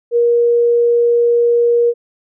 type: tone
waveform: sine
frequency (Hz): 473.8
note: A#4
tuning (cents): +28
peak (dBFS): -9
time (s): 0.11-1.94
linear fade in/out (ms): 50
effects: none